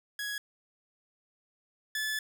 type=tone pair in turn; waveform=sawtooth; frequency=1668 / 1729.8 Hz; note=G#6 / A6; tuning=+7 / -30 cents; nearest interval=minor second; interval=63 cents; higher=second; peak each=-30 / -27 dBFS; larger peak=second; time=0.19-0.38 / 1.95-2.19 s; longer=second; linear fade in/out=2 ms; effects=none